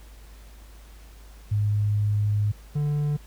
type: tone pair in turn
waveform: sine / triangle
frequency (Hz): 104.1 / 147.22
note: G#2 / D3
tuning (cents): +5 / +5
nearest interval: tritone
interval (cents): 600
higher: second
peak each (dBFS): -20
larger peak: neither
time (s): 1.51-2.52 / 2.75-3.17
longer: first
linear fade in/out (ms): 10
effects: added 52 Hz sine -44 dBFS peak until 3.26 s + pink hiss -54 dBFS RMS until 3.26 s